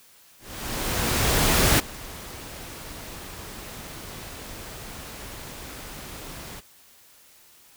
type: noise with ADSR envelope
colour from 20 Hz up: pink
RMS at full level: -18 dBFS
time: 0.39-6.61 s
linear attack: 1400 ms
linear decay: 14 ms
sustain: -21 dB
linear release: 25 ms
effects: white hiss -54 dBFS RMS until 7.76 s